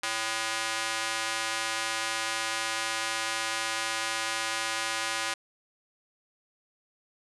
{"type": "tone with high-pass filter", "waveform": "square", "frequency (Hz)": 112, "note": "A2", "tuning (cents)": 31, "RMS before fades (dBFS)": -31, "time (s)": [0.03, 5.34], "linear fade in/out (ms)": 5, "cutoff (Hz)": 1300, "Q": 0.74, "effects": ["resampled to 24000 Hz"]}